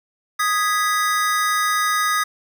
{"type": "chord", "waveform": "square", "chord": "G# minor", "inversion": "second", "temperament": "equal", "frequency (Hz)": [1244.5, 1661.2, 1975.5], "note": ["D#6", "G#6", "B6"], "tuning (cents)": [0, 0, 0], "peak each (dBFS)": [-20, -25, -26], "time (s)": [0.39, 2.24], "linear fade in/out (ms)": 10, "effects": []}